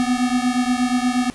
square beating tone pair, 245.5 / 253.9 Hz, B3 / B3, -10 / +48 cents, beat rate 8.4 Hz, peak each -20 / -22 dBFS, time 0-1.3 s, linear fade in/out 0 ms, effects pink hiss -43 dBFS RMS until 1.34 s + resampled to 24000 Hz

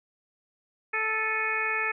harmonic tone with a mistuned harmonic, 438.4 Hz, A4, 6 cents flat, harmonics 1 / 2 / 3 / 4 / 5 / 6, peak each -37 / -37 / -33 / -30 / -31 / -32 dBFS, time 0.93-1.92 s, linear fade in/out 10 ms, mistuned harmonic 6, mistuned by -92 cents, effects none

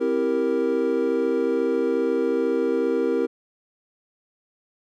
triangle chord, C dominant seventh, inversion none, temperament equal, 261.6 / 329.6 / 392 / 466.2 Hz, C4 / E4 / G4 / Bb4, 0 / 0 / 0 / 0 cents, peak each -25 / -25 / -24 / -21 dBFS, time 0-3.27 s, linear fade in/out 20 ms, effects none

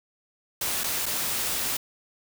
white noise with dropouts, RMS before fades -28 dBFS, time 0.61-1.77 s, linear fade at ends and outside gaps 5 ms, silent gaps 0.836-0.84 / 1.058-1.062 s, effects none

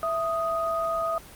sine tone pair together, 661.2 / 1246 Hz, E5 / D#6, +5 / +2 cents, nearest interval major seventh, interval 1097 cents, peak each -27 dBFS, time 0.03-1.18 s, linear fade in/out 0 ms, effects pink hiss -46 dBFS RMS until 1.35 s + Opus 32 kbps

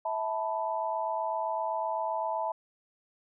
sine chord, E suspended fourth, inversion none, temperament equal with one note detuned, 650.6 / 880 / 987.8 Hz, E5 / A5 / B5, -23 / 0 / 0 cents, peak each -33 / -32 / -35 dBFS, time 0.05-2.52 s, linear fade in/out 5 ms, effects none

